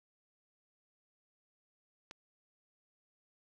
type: click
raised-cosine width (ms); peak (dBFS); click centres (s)
0.2; -29; 2.111
effects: none